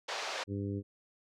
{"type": "band-pass noise", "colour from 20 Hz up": "pink", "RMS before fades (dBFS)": -38, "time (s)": [0.08, 0.44], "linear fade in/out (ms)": 10, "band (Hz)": [520, 5900], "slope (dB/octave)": 24}
{"type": "harmonic tone", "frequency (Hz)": 100, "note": "G2", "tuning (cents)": 35, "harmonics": [1, 2, 3, 4, 5], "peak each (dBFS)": [-36, -40, -39, -42, -49], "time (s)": [0.47, 0.83], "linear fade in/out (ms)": 50}
{"effects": []}